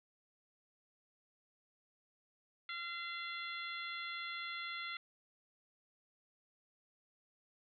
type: harmonic tone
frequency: 686 Hz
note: F5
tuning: 31 cents flat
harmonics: 2 / 3 / 4 / 5 / 6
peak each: -46 / -44 / -52 / -48 / -52 dBFS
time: 2.69-4.97 s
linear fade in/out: 2 ms
effects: none